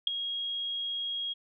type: tone with ADSR envelope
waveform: sine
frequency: 3281 Hz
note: G#7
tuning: 22 cents flat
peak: -17 dBFS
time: 0.07-1.34 s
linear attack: 4 ms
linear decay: 4 ms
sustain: -14 dB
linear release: 20 ms
effects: none